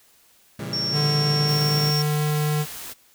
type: chord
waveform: sawtooth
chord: A# diminished seventh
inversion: none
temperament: just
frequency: 116.54 / 139.85 / 167.82 / 201.4 Hz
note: A#2 / C#3 / E3 / G3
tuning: 0 / +16 / +31 / +47 cents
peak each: -31 dBFS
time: 0.59-1.91 s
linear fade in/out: 5 ms
type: tone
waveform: sine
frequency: 5480 Hz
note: F8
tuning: 34 cents flat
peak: -23 dBFS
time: 0.73-2.02 s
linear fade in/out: 2 ms
type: tone with pitch glide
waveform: square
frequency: 148.1 to 150.34 Hz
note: D3 to D3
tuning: +15 to +41 cents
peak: -21 dBFS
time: 0.92-2.66 s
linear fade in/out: 50 ms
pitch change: +26 cents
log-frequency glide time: 1.27-2.21 s
type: noise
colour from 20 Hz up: white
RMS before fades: -36 dBFS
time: 1.47-2.94 s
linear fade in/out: 20 ms
effects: white hiss -57 dBFS RMS until 3.14 s